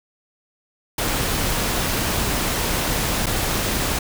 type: noise with dropouts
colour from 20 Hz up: pink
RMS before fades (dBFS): -22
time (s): 0.98-3.99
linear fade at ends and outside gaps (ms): 5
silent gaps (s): 3.26-3.266
effects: none